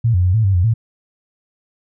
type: tone with pitch steps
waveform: sine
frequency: 116 / 89.7 / 90.9 / 111.3 / 97.2 / 88.4 / 113.3 Hz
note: A#2 / F2 / F#2 / A2 / G2 / F2 / A#2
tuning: -8 / +47 / -30 / +20 / -14 / +22 / -49 cents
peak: -11 dBFS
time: 0.04-0.74 s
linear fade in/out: 10 ms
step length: 100 ms
effects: none